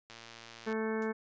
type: click train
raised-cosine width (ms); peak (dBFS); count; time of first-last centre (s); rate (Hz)
0.2; -31; 73; 0.1-0.726; 115
type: harmonic tone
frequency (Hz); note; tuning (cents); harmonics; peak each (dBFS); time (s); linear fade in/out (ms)
220; A3; 0; 1 / 2 / 3 / 4 / 5 / 6 / 7 / 8 / 10; -35 / -34 / -47 / -44 / -46 / -49 / -45 / -45 / -49; 0.66-1.13; 20
type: noise with exponential decay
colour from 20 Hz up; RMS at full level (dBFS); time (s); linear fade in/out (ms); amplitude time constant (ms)
blue; -47; 1.02-1.13; 1; 22
effects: resampled to 16000 Hz